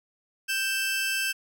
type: tone pair together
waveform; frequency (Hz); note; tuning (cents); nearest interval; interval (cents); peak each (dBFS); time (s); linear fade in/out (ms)
sawtooth; 1568 / 2642; G6 / E7; 0 / +3; major sixth; 903; -25; 0.48-1.33; 20
effects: none